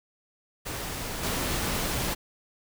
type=noise with level steps; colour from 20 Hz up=pink; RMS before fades=-34 / -29 dBFS; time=0.65-2.15 s; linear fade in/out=20 ms; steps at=1.23 s; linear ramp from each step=5 ms; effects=none